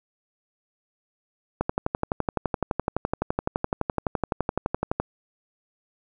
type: click train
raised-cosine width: 1 ms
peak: -9 dBFS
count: 41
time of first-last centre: 1.61-5 s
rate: 11.8 Hz
effects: none